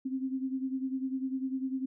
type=beating tone pair; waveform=sine; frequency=261.6 / 271.6 Hz; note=C4 / C#4; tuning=0 / -35 cents; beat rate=10 Hz; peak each=-32 / -37 dBFS; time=0.05-1.86 s; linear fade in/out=10 ms; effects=none